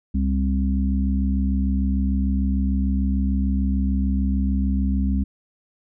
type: harmonic tone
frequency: 66.7 Hz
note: C2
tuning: 34 cents sharp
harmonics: 1 / 3 / 4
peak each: -20 / -23 / -28 dBFS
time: 0.14-5.24 s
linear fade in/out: 10 ms
effects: none